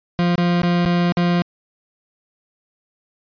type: tone with dropouts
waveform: 40% pulse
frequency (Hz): 174.61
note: F3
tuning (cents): 0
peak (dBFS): -14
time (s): 0.19-1.42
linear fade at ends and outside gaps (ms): 0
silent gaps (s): 0.356-0.38 / 0.619-0.633 / 0.851-0.86 / 1.122-1.171
effects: resampled to 11025 Hz